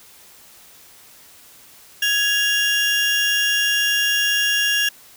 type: tone pair together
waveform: 35% pulse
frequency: 1665 / 2803 Hz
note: G#6 / F7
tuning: +4 / +6 cents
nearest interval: major sixth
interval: 902 cents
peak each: -18 dBFS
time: 2.02-4.89 s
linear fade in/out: 5 ms
effects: white hiss -47 dBFS RMS until 5.16 s